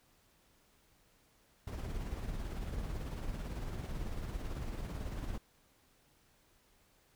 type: noise with tremolo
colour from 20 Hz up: brown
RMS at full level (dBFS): -38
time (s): 1.67-5.38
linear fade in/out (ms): 5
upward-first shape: sine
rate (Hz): 18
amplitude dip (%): 40
effects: pink hiss -69 dBFS RMS until 7.15 s